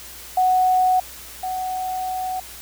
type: tone pair in turn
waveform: sine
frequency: 740 / 743.6 Hz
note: F#5 / F#5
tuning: 0 / +8 cents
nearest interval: unison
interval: 8 cents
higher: second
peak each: -14 / -23 dBFS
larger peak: first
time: 0.37-1 / 1.43-2.4 s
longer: second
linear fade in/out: 5 ms
effects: added 60 Hz sine -48 dBFS peak until 2.61 s + white hiss -39 dBFS RMS until 2.61 s